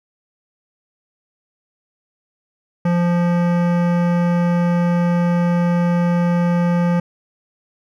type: tone with hard clipping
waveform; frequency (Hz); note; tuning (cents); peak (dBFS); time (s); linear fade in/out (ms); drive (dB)
sine; 173.9; F3; -7; -16; 2.85-7; 5; 17
effects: none